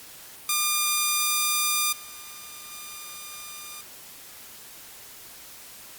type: tone with level steps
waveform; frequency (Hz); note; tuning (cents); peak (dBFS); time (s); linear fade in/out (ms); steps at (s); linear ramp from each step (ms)
5% pulse; 1203; D6; +41; -10 / -30 / -27; 0.49-3.81; 2; 1.92 / 2.71; 10
effects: white hiss -45 dBFS RMS until 5.98 s + Opus 48 kbps